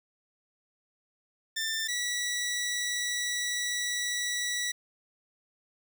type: tone pair in turn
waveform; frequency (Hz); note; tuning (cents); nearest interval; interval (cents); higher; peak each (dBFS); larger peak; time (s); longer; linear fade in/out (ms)
15% pulse; 1784 / 1944.5; A6 / B6; +23 / -27; minor second; 150; second; -23; neither; 1.56-1.88 / 1.88-4.72; second; 10
effects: 10-bit